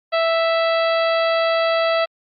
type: harmonic tone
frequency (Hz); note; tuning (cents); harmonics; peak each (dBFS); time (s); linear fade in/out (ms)
659.3; E5; 0; 1 / 2 / 3 / 4 / 5 / 6 / 7; -17 / -23 / -27 / -29 / -31 / -33 / -34; 0.12-2.06; 20
effects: Opus 48 kbps